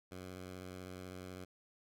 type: tone with vibrato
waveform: 10% pulse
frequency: 92 Hz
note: F#2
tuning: 9 cents flat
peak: -38 dBFS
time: 0.11-1.45 s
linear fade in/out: 10 ms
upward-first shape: sine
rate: 16 Hz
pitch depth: 34 cents each way
effects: none